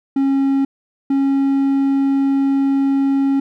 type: tone pair in turn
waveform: triangle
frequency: 272.9 / 274.1 Hz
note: C#4 / C#4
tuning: -27 / -19 cents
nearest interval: unison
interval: 8 cents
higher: second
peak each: -11 dBFS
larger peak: neither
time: 0.16-0.65 / 1.1-3.4 s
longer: second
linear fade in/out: 5 ms
effects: none